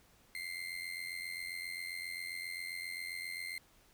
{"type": "tone with amplitude modulation", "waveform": "35% pulse", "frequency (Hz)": 2093, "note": "C7", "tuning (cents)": 0, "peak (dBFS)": -35, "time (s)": [0.35, 3.58], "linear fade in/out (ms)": 0, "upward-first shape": "sine", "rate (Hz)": 87.5, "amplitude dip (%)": 75, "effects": ["pink hiss -66 dBFS RMS until 3.93 s"]}